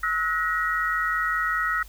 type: tone cluster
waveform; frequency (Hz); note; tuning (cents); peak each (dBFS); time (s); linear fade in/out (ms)
sine; 1292 / 1457 / 1897; E6 / F#6 / A#6; -35 / -27 / +30; -26 / -28 / -26; 0.03-1.83; 5
effects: added 50 Hz sine -43 dBFS peak until 1.88 s + white hiss -52 dBFS RMS until 1.88 s